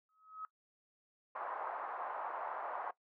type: tone with exponential growth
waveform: sine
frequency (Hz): 1276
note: D#6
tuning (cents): +43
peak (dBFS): -39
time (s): 0.09-0.45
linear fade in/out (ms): 1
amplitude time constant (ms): 78
type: band-pass noise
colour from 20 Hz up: pink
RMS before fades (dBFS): -42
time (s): 1.35-2.91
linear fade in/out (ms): 5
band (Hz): 710 to 1200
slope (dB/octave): 24
effects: noise-tail reverb RT60 0.1 s tail -18 dB re dry